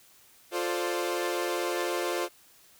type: chord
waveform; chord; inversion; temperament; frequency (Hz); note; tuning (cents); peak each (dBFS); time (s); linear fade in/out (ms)
sawtooth; D minor seventh; first; equal with one note detuned; 351.3 / 440 / 523.3 / 587.3; F4 / A4 / C5 / D5; +10 / 0 / 0 / 0; -27 / -32 / -30 / -33; 0.51-2.29; 50
effects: white hiss -58 dBFS RMS until 2.79 s